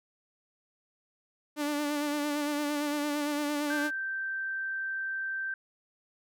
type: tone with vibrato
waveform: sawtooth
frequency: 293.7 Hz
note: D4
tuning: in tune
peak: -25 dBFS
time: 1.56-3.91 s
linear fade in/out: 50 ms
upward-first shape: sine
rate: 8.8 Hz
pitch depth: 33 cents each way
type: tone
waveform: sine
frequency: 1562 Hz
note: G6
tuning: 7 cents flat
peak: -31 dBFS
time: 3.7-5.54 s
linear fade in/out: 2 ms
effects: none